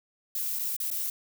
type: noise with dropouts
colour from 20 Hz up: violet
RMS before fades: -31 dBFS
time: 0.35-1.1 s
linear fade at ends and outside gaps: 2 ms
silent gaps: 0.588-0.593 / 0.765-0.801 / 0.903-0.913 s
effects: none